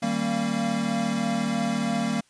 square tone cluster, 155.8 / 196.2 / 230.7 / 270.9 / 689 Hz, D#3 / G3 / A#3 / C#4 / F5, +3 / +2 / -18 / -40 / -24 cents, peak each -35 / -30 / -27 / -34 / -36 dBFS, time 0.02-2.21 s, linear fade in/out 10 ms, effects white hiss -62 dBFS RMS until 2.29 s + resampled to 22050 Hz

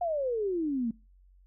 sine exponential sweep, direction down, 722 to 220 Hz, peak -27 dBFS, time 0.01-0.91 s, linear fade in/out 5 ms, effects noise-tail reverb RT60 0.3 s tail -23 dB re dry + added 46 Hz sine -56 dBFS peak until 1.46 s

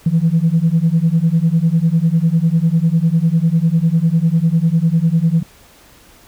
sine beating tone pair, 159.7 / 169.7 Hz, D#3 / F3, +45 / -49 cents, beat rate 10 Hz, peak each -13 dBFS, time 0.06-5.43 s, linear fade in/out 5 ms, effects tanh soft clip ceiling -5 dBFS + pink hiss -46 dBFS RMS until 6.27 s

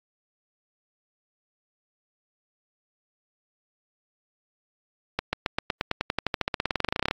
accelerating click train, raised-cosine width 0.3 ms, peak -8 dBFS, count 29, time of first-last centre 5.19-7.111 s, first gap 140 ms, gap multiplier 0.94, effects AAC 48 kbps

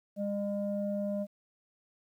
sine tone pair together, 202.8 / 607 Hz, G#3 / D#5, -41 / -43 cents, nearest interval octave + perfect fifth, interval 1898 cents, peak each -32 / -33 dBFS, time 0.16-1.27 s, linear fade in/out 50 ms, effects tanh soft clip ceiling -23 dBFS + 11-bit

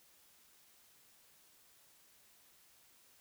silence, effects white hiss -66 dBFS RMS until 3.2 s

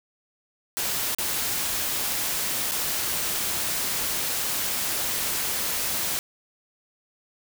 white noise with dropouts, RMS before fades -27 dBFS, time 0.77-6.19 s, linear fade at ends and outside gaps 0 ms, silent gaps 1.148-1.185 / 2.712-2.719 s, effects none

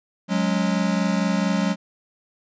square chord, F# suspended second, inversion none, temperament equal with one note detuned, 183.3 / 207.7 / 277.2 Hz, F#3 / G#3 / C#4, -16 / 0 / 0 cents, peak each -23 / -24 / -29 dBFS, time 0.28-1.76 s, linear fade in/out 50 ms, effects resampled to 16000 Hz

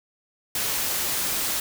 white noise, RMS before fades -26 dBFS, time 0.55-1.6 s, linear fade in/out 2 ms, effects none

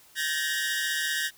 sawtooth tone cluster, 1559 / 1713 / 1866 / 2872 / 3717 Hz, G6 / A6 / A#6 / F7 / A#7, -10 / -47 / +1 / +48 / -6 cents, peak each -29 / -29 / -27 / -34 / -36 dBFS, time 0.15-1.31 s, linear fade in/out 50 ms, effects white hiss -56 dBFS RMS until 1.37 s

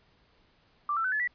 sine tone with pitch steps, 1174.7 / 1333.9 / 1514.6 / 1719.9 / 1952.9 Hz, D6 / E6 / F#6 / A6 / B6, 0 / +20 / +40 / -40 / -20 cents, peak -26 dBFS, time 0.89-1.275 s, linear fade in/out 2 ms, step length 77 ms, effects pink hiss -65 dBFS RMS until 1.34 s + resampled to 11025 Hz

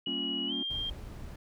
sine tone with pitch glide, 2913 to 3195 Hz, F#7 to G7, -28 to +32 cents, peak -32 dBFS, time 0.06-0.9 s, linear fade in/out 5 ms, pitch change +160 cents, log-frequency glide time 0.47-0.53 s
triangle chord, G half-diminished seventh, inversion none, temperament equal, 196 / 233.1 / 277.2 / 349.2 Hz, G3 / Bb3 / Db4 / F4, 0 / 0 / 0 / 0 cents, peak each -41 / -38 / -36 / -41 dBFS, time 0.07-0.63 s, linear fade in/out 2 ms
brown noise, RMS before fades -42 dBFS, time 0.7-1.36 s, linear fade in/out 5 ms
effects none

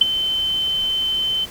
sine tone with ADSR envelope, 3075 Hz, G7, 34 cents flat, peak -5 dBFS, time 0.01-1.46 s, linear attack 6 ms, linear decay 14 ms, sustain -13 dB, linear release 25 ms, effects pink hiss -38 dBFS RMS until 1.5 s

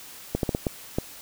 clicks, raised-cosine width 2 ms, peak -10 dBFS, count 6, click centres 0.35 / 0.432 / 0.492 / 0.549 / 0.668 / 0.985 s, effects white hiss -44 dBFS RMS until 1.21 s

